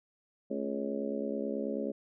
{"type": "harmonic tone with a mistuned harmonic", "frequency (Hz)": 69.3, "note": "C#2", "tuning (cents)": 0, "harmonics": [3, 4, 5, 6, 7, 8, 9], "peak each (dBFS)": [-37, -38, -43, -38, -47, -38, -47], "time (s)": [0.5, 1.92], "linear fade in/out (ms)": 10, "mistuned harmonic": 3, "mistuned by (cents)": 71, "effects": []}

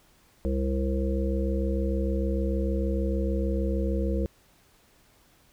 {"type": "harmonic tone", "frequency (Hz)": 66.6, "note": "C2", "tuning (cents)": 31, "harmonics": [1, 3, 5, 7, 8], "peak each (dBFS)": [-26, -31, -33, -34, -35], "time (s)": [0.45, 4.26], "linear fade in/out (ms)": 0, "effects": ["pink hiss -61 dBFS RMS until 5.52 s"]}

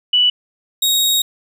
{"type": "tone pair in turn", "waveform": ["sine", "sawtooth"], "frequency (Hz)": [2960, 3768], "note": ["F#7", "A#7"], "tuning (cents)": [0, 18], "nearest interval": "major third", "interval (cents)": 418, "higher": "second", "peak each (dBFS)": -10, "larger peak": "neither", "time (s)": [[0.13, 0.3], [0.82, 1.22]], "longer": "second", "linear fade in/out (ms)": 5, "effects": []}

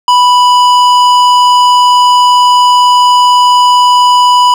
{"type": "tone with hard clipping", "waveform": "sine", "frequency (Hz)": 987.8, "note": "B5", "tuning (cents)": 0, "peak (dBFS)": -5, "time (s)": [0.08, 4.54], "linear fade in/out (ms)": 2, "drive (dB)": 12, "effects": []}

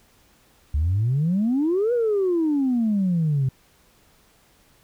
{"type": "exponential two-way sweep", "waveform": "sine", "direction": "up then down", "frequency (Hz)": [69.3, 493.9, 128.1], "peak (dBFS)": -17, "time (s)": [0.74, 3.49], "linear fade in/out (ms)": 5, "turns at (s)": 1.93, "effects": ["tanh soft clip ceiling -15 dBFS", "pink hiss -58 dBFS RMS until 4.83 s"]}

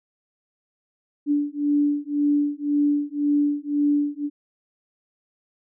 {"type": "beating tone pair", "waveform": "sine", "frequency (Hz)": [290, 291.9], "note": ["D4", "D4"], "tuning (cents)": [-22, -10], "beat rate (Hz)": 1.9, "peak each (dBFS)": -22, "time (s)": [1.26, 4.3], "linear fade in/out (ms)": 50, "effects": []}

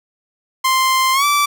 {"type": "tone with pitch glide", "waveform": "sawtooth", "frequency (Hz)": [1046.5, 1161.2], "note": ["C6", "D6"], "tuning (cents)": [0, -20], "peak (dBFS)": -9, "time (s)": [0.64, 1.46], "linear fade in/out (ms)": 10, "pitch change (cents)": 180, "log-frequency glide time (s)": [1.13, 1.25], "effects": []}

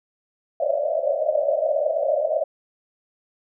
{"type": "band-pass noise", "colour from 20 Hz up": "pink", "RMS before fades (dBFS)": -22, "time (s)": [0.6, 2.44], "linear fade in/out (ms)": 5, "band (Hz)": [560, 650], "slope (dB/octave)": 96, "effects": []}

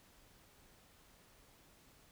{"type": "silence", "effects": ["pink hiss -65 dBFS RMS until 2.11 s"]}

